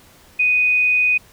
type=tone; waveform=sine; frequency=2489 Hz; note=D#7; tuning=in tune; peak=-13 dBFS; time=0.39-1.18 s; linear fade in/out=10 ms; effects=pink hiss -49 dBFS RMS until 1.32 s